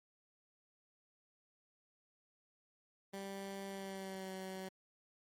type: tone with pitch glide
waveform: 15% pulse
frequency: 196 to 189.1 Hz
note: G3 to F#3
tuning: 0 to +38 cents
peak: -37 dBFS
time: 3.13-4.69 s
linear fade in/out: 10 ms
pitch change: -62 cents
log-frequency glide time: 3.67-4.32 s
effects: MP3 64 kbps